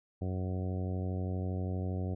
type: harmonic tone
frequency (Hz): 92.5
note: F#2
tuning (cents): 0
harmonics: 1 / 2 / 3 / 4 / 5 / 6 / 7 / 8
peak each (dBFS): -33 / -39 / -43 / -45 / -47 / -49 / -50 / -51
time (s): 0.21-2.15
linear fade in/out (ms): 10
effects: none